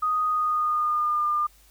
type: tone with pitch glide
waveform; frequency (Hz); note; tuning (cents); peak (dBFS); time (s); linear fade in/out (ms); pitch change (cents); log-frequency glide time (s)
sine; 1244.5 to 1202.8; D#6 to D6; 0 to +41; -21; 0.02-1.47; 10; -59; 0.26-1.26
effects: added 50 Hz sine -56 dBFS peak until 1.7 s + white hiss -58 dBFS RMS until 1.7 s